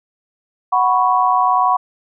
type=chord; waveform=sine; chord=F# suspended fourth; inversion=none; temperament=equal; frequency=740 / 987.8 / 1108.7 Hz; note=F#5 / B5 / C#6; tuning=0 / 0 / 0 cents; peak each=-16 dBFS; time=0.72-1.77 s; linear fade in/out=10 ms; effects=none